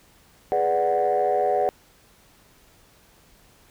sine chord, G# half-diminished seventh, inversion none, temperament equal, 415.3 / 493.9 / 587.3 / 740 Hz, G#4 / B4 / D5 / F#5, 0 / 0 / 0 / 0 cents, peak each -25 / -25 / -24 / -21 dBFS, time 0.52-1.69 s, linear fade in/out 0 ms, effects tanh soft clip ceiling -13 dBFS + pink hiss -56 dBFS RMS until 3.7 s

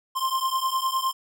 square beating tone pair, 1046.5 / 1056.3 Hz, C6 / C6, 0 / +16 cents, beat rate 9.8 Hz, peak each -27 dBFS, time 0.15-1.13 s, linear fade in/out 20 ms, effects none

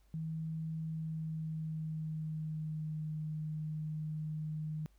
sine tone with pitch glide, 159.7 to 154.53 Hz, D#3 to D#3, +45 to -12 cents, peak -36 dBFS, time 0.14-4.86 s, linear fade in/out 0 ms, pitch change -57 cents, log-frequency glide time 0.79-3.11 s, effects added 50 Hz sine -63 dBFS peak until 4.98 s + pink hiss -75 dBFS RMS until 4.98 s

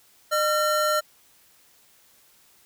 square tone pair together, 608 / 1364.9 Hz, D#5 / F6, -40 / -40 cents, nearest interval octave + major second, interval 1400 cents, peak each -24 dBFS, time 0.31-1.01 s, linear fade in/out 20 ms, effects white hiss -58 dBFS RMS until 2.65 s

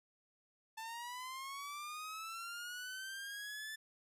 sawtooth linear sweep, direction up, 880 to 1760 Hz, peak -40 dBFS, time 0.77-3.76 s, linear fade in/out 10 ms, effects resampled to 32000 Hz

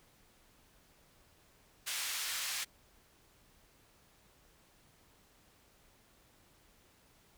pink band-pass noise, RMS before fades -38 dBFS, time 1.86-2.65 s, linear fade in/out 20 ms, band 2000 to 13000 Hz, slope 12 dB/octave, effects pink hiss -66 dBFS RMS until 7.37 s

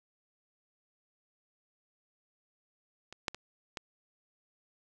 clicks, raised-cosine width 0.2 ms, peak -28 / -13 / -25 / -20 dBFS, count 4, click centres 3.126 / 3.282 / 3.346 / 3.772 s, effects none

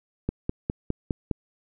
click train, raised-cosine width 3 ms, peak -12 dBFS, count 6, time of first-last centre 0.29-1.312 s, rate 4.89 Hz, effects none

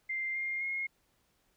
sine tone with pitch steps, 2094 / 2118 / 2151 Hz, C7 / C7 / C7, +1 / +21 / +47 cents, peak -32 dBFS, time 0.09-0.87 s, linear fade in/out 10 ms, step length 260 ms, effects pink hiss -73 dBFS RMS until 1.56 s

